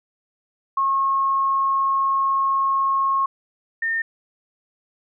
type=tone pair in turn; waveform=sine; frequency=1086 / 1819.1 Hz; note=C#6 / A#6; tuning=-36 / -43 cents; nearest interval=major sixth; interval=893 cents; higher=second; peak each=-17 / -20 dBFS; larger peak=first; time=0.77-3.26 / 3.82-4.02 s; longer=first; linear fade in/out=5 ms; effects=none